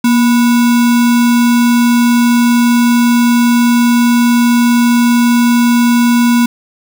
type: tone with sample-and-hold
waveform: sine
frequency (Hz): 237.7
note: A#3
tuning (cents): +34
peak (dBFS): -6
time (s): 0.04-6.46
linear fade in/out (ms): 5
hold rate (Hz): 1225
effects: none